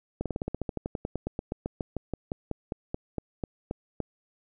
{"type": "slowing click train", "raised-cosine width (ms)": 2, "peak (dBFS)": -17, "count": 29, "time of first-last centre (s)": [0.21, 4.003], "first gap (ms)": 47, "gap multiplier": 1.07, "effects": []}